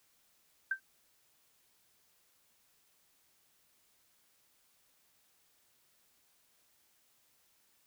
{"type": "tone with exponential decay", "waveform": "sine", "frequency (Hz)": 1564, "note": "G6", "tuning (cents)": -4, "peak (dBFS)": -26, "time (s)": [0.71, 0.8], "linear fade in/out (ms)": 5, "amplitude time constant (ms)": 19, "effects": ["white hiss -71 dBFS RMS until 7.86 s"]}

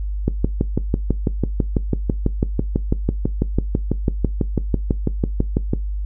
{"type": "click train", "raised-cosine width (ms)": 3, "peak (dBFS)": -4, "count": 34, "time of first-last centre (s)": [0.28, 5.735], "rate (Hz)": 6.05, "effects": ["noise-tail reverb RT60 0.2 s tail -20 dB re dry", "added 50 Hz sine -21 dBFS peak until 6.05 s"]}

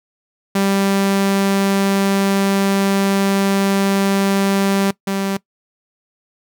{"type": "tone pair in turn", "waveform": "sawtooth", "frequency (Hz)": [196.5, 195.61], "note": ["G3", "G3"], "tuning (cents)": [4, -3], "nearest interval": "unison", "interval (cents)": 7, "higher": "first", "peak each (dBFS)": [-10, -14], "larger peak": "first", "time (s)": [[0.55, 4.91], [5.07, 5.37]], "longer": "first", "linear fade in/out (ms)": 5, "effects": ["noise-tail reverb RT60 0.1 s tail -21 dB re dry"]}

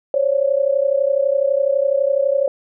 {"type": "tone pair together", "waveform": "sine", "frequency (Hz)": [538, 570], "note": ["C5", "C#5"], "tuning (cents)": [48, 48], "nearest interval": "minor second", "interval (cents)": 100, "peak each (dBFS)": -17, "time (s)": [0.14, 2.48], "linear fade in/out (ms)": 2, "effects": []}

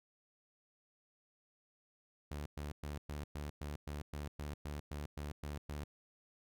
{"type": "tone bursts", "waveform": "sawtooth", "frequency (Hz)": 73.42, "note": "D2", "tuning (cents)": 0, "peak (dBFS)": -37, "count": 14, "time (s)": [2.31, 5.84], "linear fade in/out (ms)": 5, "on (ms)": 150, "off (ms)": 110, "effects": []}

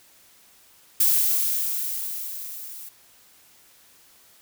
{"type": "noise with level ramp", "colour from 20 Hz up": "violet", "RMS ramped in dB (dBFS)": [-18, -40], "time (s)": [1, 2.89], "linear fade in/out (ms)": 5, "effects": ["white hiss -55 dBFS RMS until 4.41 s"]}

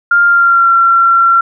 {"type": "tone with pitch glide", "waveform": "sine", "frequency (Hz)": [1400, 1363.3], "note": ["F6", "F6"], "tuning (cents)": [4, -42], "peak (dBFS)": -5, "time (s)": [0.11, 1.41], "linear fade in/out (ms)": 5, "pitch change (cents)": -46, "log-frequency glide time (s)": [0.26, 0.72], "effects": []}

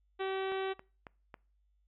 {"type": "harmonic tone", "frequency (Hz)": 383.5, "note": "G4", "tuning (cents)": -38, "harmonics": [1, 2, 3, 4, 5, 6, 7, 8, 9, 10], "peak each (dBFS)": [-34, -40, -44, -46, -48, -50, -51, -52, -53, -54], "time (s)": [0.19, 0.74], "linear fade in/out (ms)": 20}
{"type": "click train", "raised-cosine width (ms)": 0.5, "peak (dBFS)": -31, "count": 4, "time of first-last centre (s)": [0.52, 1.342], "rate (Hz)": 3.65}
{"effects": ["noise-tail reverb RT60 0.4 s tail -24 dB re dry", "added 50 Hz sine -69 dBFS peak until 1.87 s"]}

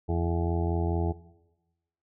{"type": "harmonic tone", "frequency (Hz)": 84.6, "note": "E2", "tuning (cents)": 45, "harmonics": [1, 2, 3, 4, 5, 7, 8, 9, 10], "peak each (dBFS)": [-27, -33, -42, -33, -34, -47, -40, -40, -43], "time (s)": [0.08, 1.13], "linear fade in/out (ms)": 20, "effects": ["noise-tail reverb RT60 1.0 s tail -18 dB re dry"]}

